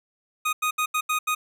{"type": "tone bursts at uneven times", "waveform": "25% pulse", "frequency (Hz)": 1243, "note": "D#6", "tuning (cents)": -2, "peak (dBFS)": -18, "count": 6, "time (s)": [[0.45, 0.53], [0.62, 0.71], [0.78, 0.86], [0.94, 1.01], [1.09, 1.19], [1.27, 1.35]], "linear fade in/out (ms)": 10, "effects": []}